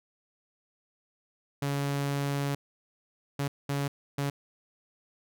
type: tone bursts at uneven times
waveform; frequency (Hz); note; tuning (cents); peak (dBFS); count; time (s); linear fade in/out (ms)
sawtooth; 141.1; C#3; +31; -24; 4; 1.62-2.55 / 3.39-3.48 / 3.69-3.88 / 4.18-4.3; 5
effects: none